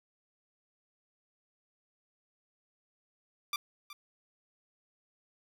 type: tone with echo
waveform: 15% pulse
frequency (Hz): 1179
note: D6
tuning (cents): +6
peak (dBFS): -25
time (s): 3.53-3.56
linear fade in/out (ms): 2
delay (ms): 370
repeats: 1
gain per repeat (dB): -14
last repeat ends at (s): 3.93
effects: none